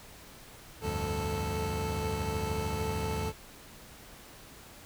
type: tone cluster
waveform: 25% pulse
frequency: 73.9 / 87.4 / 100.3 / 439.4 Hz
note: D2 / F2 / G2 / A4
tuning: +11 / +2 / +40 / -2 cents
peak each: -32 / -35 / -34 / -31 dBFS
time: 0.81-3.33 s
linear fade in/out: 50 ms
effects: pink hiss -51 dBFS RMS until 4.85 s